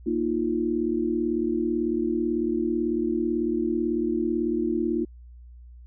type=chord; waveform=sine; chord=Bb suspended fourth; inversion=none; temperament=equal; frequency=233.1 / 311.1 / 349.2 Hz; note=Bb3 / Eb4 / F4; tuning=0 / 0 / 0 cents; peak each=-28 / -27 / -26 dBFS; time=0.06-5.05 s; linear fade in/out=10 ms; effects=added 60 Hz sine -43 dBFS peak until 5.86 s